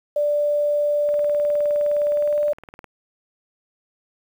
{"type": "tone with pitch glide", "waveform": "sine", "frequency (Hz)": [587.3, 590.7], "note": ["D5", "D5"], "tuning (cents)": [0, 10], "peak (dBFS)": -17, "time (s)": [0.16, 2.53], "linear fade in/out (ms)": 5, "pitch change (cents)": 10, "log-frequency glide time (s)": [2.1, 2.4]}
{"type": "click train", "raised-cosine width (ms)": 0.5, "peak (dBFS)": -25, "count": 35, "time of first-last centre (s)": [1.09, 2.843], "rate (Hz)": 19.4}
{"effects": ["8-bit"]}